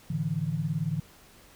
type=chord; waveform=sine; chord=A suspended fourth; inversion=none; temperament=equal with one note detuned; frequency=108.74 / 146.83 / 164.81 Hz; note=A2 / D3 / E3; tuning=-20 / 0 / 0 cents; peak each=-36 / -30 / -30 dBFS; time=0.1-1 s; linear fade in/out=5 ms; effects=pink hiss -55 dBFS RMS until 1.55 s